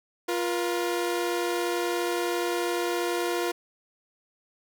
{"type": "tone pair together", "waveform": "sawtooth", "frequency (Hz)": [349.6, 478.5], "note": ["F4", "A#4"], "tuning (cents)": [2, 45], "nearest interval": "perfect fourth", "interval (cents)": 543, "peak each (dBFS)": [-23, -27], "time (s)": [0.28, 3.52], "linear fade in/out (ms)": 10, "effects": []}